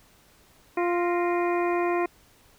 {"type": "harmonic tone with a mistuned harmonic", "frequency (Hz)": 349.2, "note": "F4", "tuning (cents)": 0, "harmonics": [1, 2, 3, 4, 5, 6, 7], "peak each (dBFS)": [-24, -29, -31, -39, -38, -40, -38], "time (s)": [0.77, 2.06], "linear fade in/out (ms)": 5, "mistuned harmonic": 5, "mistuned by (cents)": 100, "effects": ["pink hiss -58 dBFS RMS until 2.58 s"]}